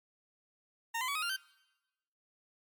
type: tone with pitch steps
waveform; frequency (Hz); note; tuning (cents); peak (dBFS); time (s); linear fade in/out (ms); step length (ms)
20% pulse; 920 / 1020.8 / 1132.7 / 1256.8 / 1394.5 / 1547.2; A#5 / C6 / C#6 / D#6 / F6 / G6; -23 / -43 / +37 / +17 / -3 / -23; -28; 0.94-1.366; 10; 71
effects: noise-tail reverb RT60 1.0 s tail -22 dB re dry + MP3 96 kbps